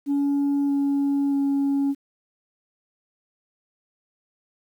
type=tone with pitch steps; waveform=sine; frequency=282.7 / 280.6 / 278.5 Hz; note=C#4 / C#4 / C#4; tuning=+34 / +21 / +8 cents; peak=-17 dBFS; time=0.06-1.95 s; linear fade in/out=50 ms; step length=630 ms; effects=tanh soft clip ceiling -18 dBFS + 9-bit